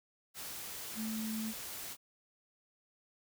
sine tone in noise, 220 Hz, A3, in tune, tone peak -36 dBFS, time 0.95-1.54 s, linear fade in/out 50 ms, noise white, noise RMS -44 dBFS, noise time 0.34-1.97 s, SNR +5 dB, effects none

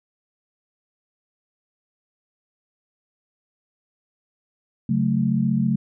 sine chord, F# minor, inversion second, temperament equal, 138.59 / 185 / 220 Hz, C#3 / F#3 / A3, 0 / 0 / 0 cents, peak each -23 / -23 / -21 dBFS, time 4.89-5.76 s, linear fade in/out 5 ms, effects none

